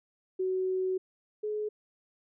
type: tone pair in turn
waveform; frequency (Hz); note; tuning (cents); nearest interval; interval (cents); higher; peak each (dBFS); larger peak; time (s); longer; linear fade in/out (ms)
sine; 373.7 / 423.8; F#4 / G#4; +17 / +35; major second; 218; second; -27 / -30; first; 0.39-0.98 / 1.43-1.69; first; 10
effects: none